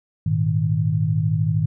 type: chord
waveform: sine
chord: Ab suspended second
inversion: none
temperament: just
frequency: 103.83 / 116.8 / 155.74 Hz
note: Ab2 / Bb2 / Eb3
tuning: 0 / +4 / +2 cents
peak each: -22 / -24 / -20 dBFS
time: 0.26-1.66 s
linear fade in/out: 5 ms
effects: none